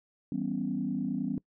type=chord; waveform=sine; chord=C# half-diminished seventh; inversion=first; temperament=equal; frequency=164.81 / 196 / 246.9 / 277.2 Hz; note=E3 / G3 / B3 / C#4; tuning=0 / 0 / 0 / 0 cents; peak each=-38 / -34 / -33 / -34 dBFS; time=0.32-1.38 s; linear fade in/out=2 ms; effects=noise-tail reverb RT60 0.1 s tail -23 dB re dry + tanh soft clip ceiling -19 dBFS